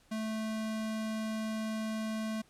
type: tone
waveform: square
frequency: 219 Hz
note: A3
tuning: 8 cents flat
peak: -34 dBFS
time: 0.11-2.42 s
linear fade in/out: 10 ms
effects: pink hiss -65 dBFS RMS until 2.49 s + low-pass 11000 Hz 12 dB/octave